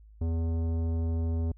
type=tone with tanh clipping; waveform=sine; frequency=82.41 Hz; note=E2; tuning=in tune; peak=-28 dBFS; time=0.21-1.52 s; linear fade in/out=5 ms; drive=14 dB; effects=added 53 Hz sine -50 dBFS peak until 1.57 s